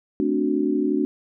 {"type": "chord", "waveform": "sine", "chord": "D dominant seventh", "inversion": "second", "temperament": "equal", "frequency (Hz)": [220, 261.6, 293.7, 370], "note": ["A3", "C4", "D4", "F#4"], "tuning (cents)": [0, 0, 0, 0], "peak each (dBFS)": [-27, -26, -22, -25], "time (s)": [0.2, 1.05], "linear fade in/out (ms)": 0, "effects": []}